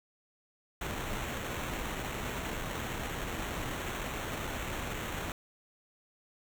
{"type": "noise with sample-and-hold", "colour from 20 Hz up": "pink", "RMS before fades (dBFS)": -37, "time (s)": [0.81, 5.32], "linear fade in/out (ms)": 2, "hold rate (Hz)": 4900, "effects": []}